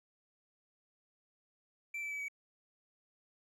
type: tone with pitch steps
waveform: triangle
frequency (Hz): 2340 / 2316 / 2292 / 2268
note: D7 / D7 / D7 / C#7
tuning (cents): -7 / -25 / -43 / +39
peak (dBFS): -36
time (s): 1.94-2.284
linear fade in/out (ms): 5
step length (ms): 86
effects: none